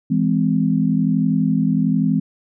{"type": "chord", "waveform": "sine", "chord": "E augmented", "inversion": "none", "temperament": "just", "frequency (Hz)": [164.81, 206, 257.5], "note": ["E3", "G#3", "B#3"], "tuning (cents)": [0, -14, -28], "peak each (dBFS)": -19, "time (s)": [0.1, 2.2], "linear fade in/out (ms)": 10, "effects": []}